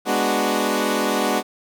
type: chord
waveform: 15% pulse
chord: G# half-diminished seventh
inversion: none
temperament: equal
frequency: 207.7 / 246.9 / 293.7 / 370 Hz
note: G#3 / B3 / D4 / F#4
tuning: 0 / 0 / 0 / 0 cents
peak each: -18 dBFS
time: 0.05-1.43 s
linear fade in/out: 50 ms
effects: none